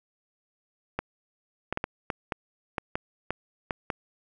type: clicks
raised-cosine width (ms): 0.5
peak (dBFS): -13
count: 11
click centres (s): 0.99 / 1.726 / 1.774 / 1.841 / 2.102 / 2.322 / 2.782 / 2.955 / 3.306 / 3.708 / 3.902
effects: none